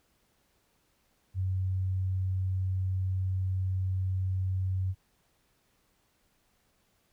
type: tone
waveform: sine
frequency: 93.8 Hz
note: F#2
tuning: 24 cents sharp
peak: -27 dBFS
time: 1.34-4.95 s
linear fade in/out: 50 ms
effects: pink hiss -71 dBFS RMS until 7.12 s